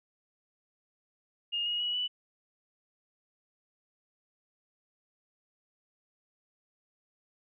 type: tone with pitch steps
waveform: sine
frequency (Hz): 2840 / 2881 / 2923 / 2966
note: F7 / F#7 / F#7 / F#7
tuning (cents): +28 / -47 / -22 / +4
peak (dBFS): -29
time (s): 1.52-2.08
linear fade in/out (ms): 20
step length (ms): 140
effects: none